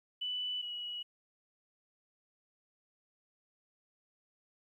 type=tone pair in turn; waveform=sine; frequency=2981 / 2923 Hz; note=F#7 / F#7; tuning=+12 / -22 cents; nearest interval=unison; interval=34 cents; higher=first; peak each=-34 / -38 dBFS; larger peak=first; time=0.21-0.62 / 0.62-1.03 s; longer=neither; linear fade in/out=10 ms; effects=12-bit